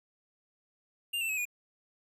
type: tone with pitch steps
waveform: square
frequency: 2800 / 2678 / 2562 / 2450 Hz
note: F7 / E7 / E7 / D#7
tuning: +4 / +27 / -50 / -27 cents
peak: -31 dBFS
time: 1.13-1.454 s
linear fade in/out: 10 ms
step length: 81 ms
effects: none